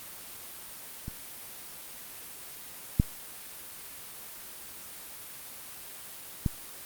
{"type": "clicks", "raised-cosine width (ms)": 5, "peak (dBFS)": [-23, -8, -13], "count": 3, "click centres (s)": [1.081, 2.999, 6.462], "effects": ["white hiss -44 dBFS RMS until 6.85 s", "Opus 32 kbps"]}